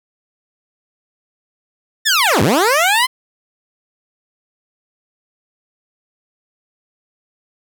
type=linear two-way sweep; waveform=15% pulse; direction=down then up; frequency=1837 to 84.8 to 1051 Hz; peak=-5 dBFS; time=2.05-3.07 s; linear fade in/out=20 ms; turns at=2.42 s; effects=none